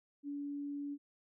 sine tone, 286.1 Hz, D4, 45 cents flat, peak -38 dBFS, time 0.23-0.98 s, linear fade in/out 50 ms, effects none

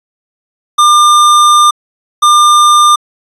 square tone pair in turn, 1200 / 1200 Hz, D6 / D6, +37 / +37 cents, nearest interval unison, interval 0 cents, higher neither, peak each -4 dBFS, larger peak neither, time 0.78-1.71 / 2.22-2.96 s, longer first, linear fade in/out 10 ms, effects resampled to 24000 Hz

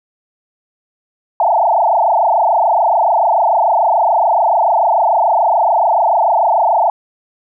sine tone with frequency modulation, 784 Hz, G5, in tune, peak -9 dBFS, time 1.4-6.9 s, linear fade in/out 2 ms, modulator 26.9 Hz, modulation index 4.8, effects none

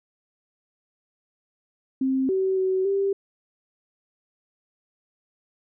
sine tone with pitch steps, 264.3 / 380.5 / 376.6 / 394 Hz, C4 / F#4 / F#4 / G4, +18 / +48 / +31 / +9 cents, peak -20 dBFS, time 2.01-3.13 s, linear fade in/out 5 ms, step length 280 ms, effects none

